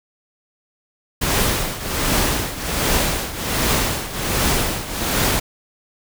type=noise with tremolo; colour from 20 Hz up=pink; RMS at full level=-17 dBFS; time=1.21-5.4 s; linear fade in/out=10 ms; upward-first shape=triangle; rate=1.3 Hz; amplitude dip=80%; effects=none